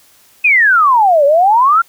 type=exponential two-way sweep; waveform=sine; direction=down then up; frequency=2574 to 550 to 1411 Hz; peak=-6 dBFS; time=0.44-1.82 s; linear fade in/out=10 ms; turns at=1.25 s; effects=white hiss -48 dBFS RMS until 1.88 s